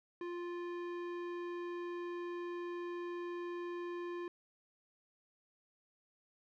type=tone with low-pass filter; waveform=square; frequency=349.2 Hz; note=F4; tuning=in tune; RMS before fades=-42 dBFS; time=0.21-4.28 s; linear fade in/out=2 ms; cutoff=2100 Hz; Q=0.81; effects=none